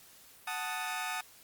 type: chord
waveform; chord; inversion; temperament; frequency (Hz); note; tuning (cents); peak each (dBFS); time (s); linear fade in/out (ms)
20% pulse; D# diminished; first; equal; 740 / 880 / 1244.5; F#5 / A5 / D#6; 0 / 0 / 0; -34; 0.47-1.21; 5
effects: white hiss -57 dBFS RMS until 1.43 s + Opus 48 kbps